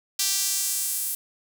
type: tone with high-pass filter sweep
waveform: sawtooth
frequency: 392 Hz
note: G4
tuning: in tune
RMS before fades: -26 dBFS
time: 0.19-1.15 s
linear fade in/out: 5 ms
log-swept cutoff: 5100 to 11000 Hz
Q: 1.2
effects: none